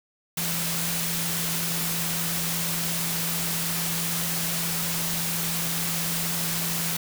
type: tone in noise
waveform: sine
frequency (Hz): 167.5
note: E3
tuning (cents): +28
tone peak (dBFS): -32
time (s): 0.37-6.97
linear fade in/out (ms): 5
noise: white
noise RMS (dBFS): -28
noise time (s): 0.37-6.97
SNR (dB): -7
effects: none